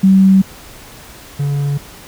sine / triangle tone pair in turn, 191.6 / 142.55 Hz, G3 / C#3, -39 / +49 cents, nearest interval perfect fourth, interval 512 cents, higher first, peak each -5 / -12 dBFS, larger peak first, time 0.03-0.42 / 1.39-1.78 s, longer neither, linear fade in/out 10 ms, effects pink hiss -37 dBFS RMS until 2.07 s

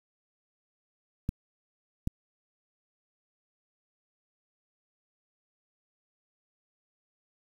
clicks, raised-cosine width 5 ms, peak -16 dBFS, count 2, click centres 1.291 / 2.074 s, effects 8-bit

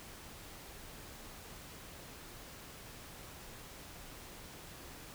silence, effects pink hiss -51 dBFS RMS until 5.14 s

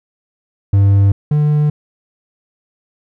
triangle tone pair in turn, 99.3 / 149.34 Hz, G2 / D3, +23 / +29 cents, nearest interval perfect fifth, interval 706 cents, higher second, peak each -5 / -8 dBFS, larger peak first, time 0.73-1.12 / 1.31-1.7 s, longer neither, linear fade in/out 5 ms, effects none

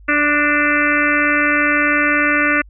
harmonic tone with a mistuned harmonic, 293.7 Hz, D4, in tune, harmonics 1 / 2 / 4 / 5 / 6 / 7 / 8 / 9, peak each -20 / -24 / -22 / -18 / -20 / -20 / -24 / -24 dBFS, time 0.08-2.62 s, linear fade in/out 10 ms, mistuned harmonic 6, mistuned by +19 cents, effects added 50 Hz sine -39 dBFS peak until 2.69 s

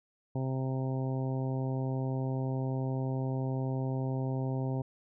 harmonic tone, 131.6 Hz, C3, 10 cents sharp, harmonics 1 / 2 / 3 / 4 / 5 / 6 / 7, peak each -31 / -37 / -41 / -43 / -45 / -47 / -48 dBFS, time 0.35-4.82 s, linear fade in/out 5 ms, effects none

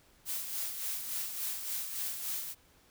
blue noise with tremolo, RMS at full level -35 dBFS, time 0.25-2.55 s, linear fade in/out 50 ms, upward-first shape sine, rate 3.5 Hz, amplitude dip 50%, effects pink hiss -64 dBFS RMS until 2.9 s

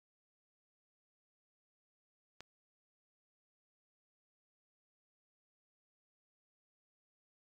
click, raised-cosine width 0.2 ms, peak -30 dBFS, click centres 2.406 s, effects AAC 64 kbps

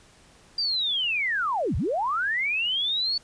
sine linear two-way sweep, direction down then up, 4786 to 50.4 to 4499 Hz, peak -23 dBFS, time 0.58-3.18 s, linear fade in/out 5 ms, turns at 1.76 s, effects pink hiss -55 dBFS RMS until 3.23 s + resampled to 22050 Hz

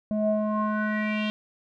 square tone with low-pass filter sweep, 212.8 Hz, G#3, 42 cents sharp, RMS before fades -26 dBFS, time 0.11-1.3 s, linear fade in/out 0 ms, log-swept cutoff 490 to 3200 Hz, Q 5.1, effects none

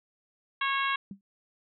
harmonic tone, 548 Hz, C#5, 20 cents flat, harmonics 2 / 3 / 4 / 5 / 6 / 7, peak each -29 / -32 / -34 / -35 / -37 / -41 dBFS, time 0.61-0.96 s, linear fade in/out 5 ms
sine tone with exponential decay, 196.8 Hz, G3, 7 cents sharp, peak -34 dBFS, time 1.11-1.21 s, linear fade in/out 2 ms, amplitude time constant 21 ms
effects none

